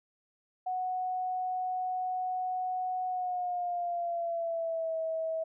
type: tone with pitch glide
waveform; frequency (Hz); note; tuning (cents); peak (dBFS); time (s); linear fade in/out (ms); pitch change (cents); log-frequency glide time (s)
sine; 738 to 646.2; F#5 to E5; -5 to -35; -30; 0.66-5.44; 10; -230; 3.07-4.97
effects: none